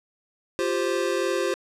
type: chord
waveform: square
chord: F suspended second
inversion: none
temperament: equal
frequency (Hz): 349.2 / 392 / 523.3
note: F4 / G4 / C5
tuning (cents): 0 / 0 / 0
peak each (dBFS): -28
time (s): 0.59-1.54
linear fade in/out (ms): 0
effects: low-pass 9000 Hz 12 dB/octave